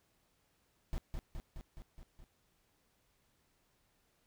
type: noise with echo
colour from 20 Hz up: brown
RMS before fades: -36 dBFS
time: 0.93-0.98 s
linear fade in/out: 0 ms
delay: 210 ms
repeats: 6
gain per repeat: -3 dB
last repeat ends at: 2.24 s
effects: pink hiss -75 dBFS RMS until 4.26 s